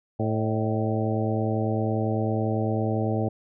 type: harmonic tone with a mistuned harmonic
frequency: 110 Hz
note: A2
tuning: in tune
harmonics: 1 / 2 / 3 / 4 / 5 / 6 / 7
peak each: -26 / -29 / -31 / -32 / -33 / -34 / -34 dBFS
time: 0.19-3.29 s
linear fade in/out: 10 ms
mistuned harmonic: 6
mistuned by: -59 cents
effects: none